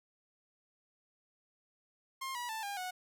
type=tone with pitch steps; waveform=sawtooth; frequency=1063 / 969.2 / 883.6 / 805.6 / 734.5 Hz; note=C6 / B5 / A5 / G5 / F#5; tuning=+27 / -33 / +7 / +47 / -13 cents; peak=-34 dBFS; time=2.21-2.91 s; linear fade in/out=10 ms; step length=140 ms; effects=none